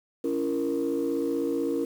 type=chord; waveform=sine; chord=A# diminished; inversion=first; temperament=just; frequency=279.7 / 335.6 / 466.2 Hz; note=C#4 / E4 / A#4; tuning=+16 / +31 / 0 cents; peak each=-28 dBFS; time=0.24-1.85 s; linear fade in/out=5 ms; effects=tanh soft clip ceiling -19 dBFS + 8-bit